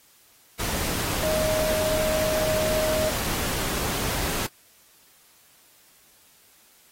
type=tone in noise; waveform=sine; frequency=624 Hz; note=D#5; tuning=5 cents sharp; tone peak=-23 dBFS; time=1.23-3.1 s; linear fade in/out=10 ms; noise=pink; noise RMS=-28 dBFS; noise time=0.59-4.47 s; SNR=+2 dB; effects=white hiss -57 dBFS RMS until 6.91 s + AAC 48 kbps